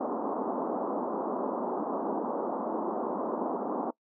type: band-pass noise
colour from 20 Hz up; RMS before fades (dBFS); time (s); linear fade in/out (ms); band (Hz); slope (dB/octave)
pink; -32; 0-3.91; 10; 220 to 1100; 48
effects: noise-tail reverb RT60 0.1 s tail -23 dB re dry